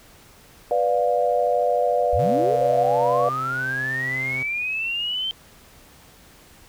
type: chord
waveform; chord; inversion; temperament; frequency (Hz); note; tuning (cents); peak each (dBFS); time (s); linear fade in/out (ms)
sine; B diminished; none; equal with one note detuned; 493.9 / 587.3 / 705.8; B4 / D5 / F5; 0 / 0 / +18; -22; 0.71-3.29; 2
type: linear sweep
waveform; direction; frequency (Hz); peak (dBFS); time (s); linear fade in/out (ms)
sine; up; 52.8 to 3136; -23; 2.13-5.31; 0
type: tone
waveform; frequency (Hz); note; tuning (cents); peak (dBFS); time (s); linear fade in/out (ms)
sawtooth; 130.81; C3; 0; -28; 2.19-4.43; 5
effects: pink hiss -50 dBFS RMS until 6.68 s